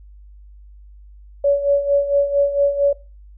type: tone with tremolo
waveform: sine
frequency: 566 Hz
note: C#5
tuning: 36 cents sharp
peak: -11 dBFS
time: 1.44-2.93 s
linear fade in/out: 5 ms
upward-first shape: sine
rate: 4.4 Hz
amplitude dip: 70%
effects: noise-tail reverb RT60 0.3 s tail -20 dB re dry + added 50 Hz sine -40 dBFS peak until 3.37 s